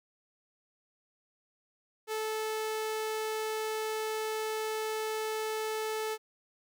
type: tone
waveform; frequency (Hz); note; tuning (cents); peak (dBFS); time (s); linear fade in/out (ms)
sawtooth; 436; A4; -16; -28; 2.07-6.18; 50
effects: none